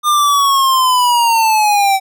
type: linear sweep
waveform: square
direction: down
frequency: 1212 to 765 Hz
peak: -10 dBFS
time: 0.03-2 s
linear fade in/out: 50 ms
effects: none